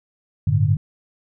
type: chord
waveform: sine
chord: G suspended second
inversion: none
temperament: just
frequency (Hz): 98 / 110.25 / 147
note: G2 / A2 / D3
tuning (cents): 0 / +4 / +2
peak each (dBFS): -19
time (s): 0.47-0.77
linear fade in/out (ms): 5
effects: none